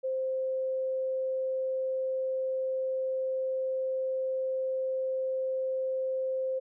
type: tone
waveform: sine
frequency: 523.3 Hz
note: C5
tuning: in tune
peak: -28 dBFS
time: 0.03-6.6 s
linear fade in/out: 20 ms
effects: none